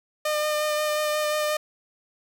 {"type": "tone with vibrato", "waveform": "sawtooth", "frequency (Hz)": 605, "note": "D#5", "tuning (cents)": -49, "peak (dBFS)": -19, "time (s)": [0.25, 1.57], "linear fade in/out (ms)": 5, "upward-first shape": "sine", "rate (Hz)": 5.6, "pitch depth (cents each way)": 13, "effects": []}